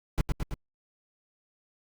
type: noise with echo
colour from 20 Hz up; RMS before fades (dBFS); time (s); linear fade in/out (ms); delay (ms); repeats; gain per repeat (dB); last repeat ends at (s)
brown; -23; 0.18-0.21; 0; 110; 3; -3; 0.54
effects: Opus 48 kbps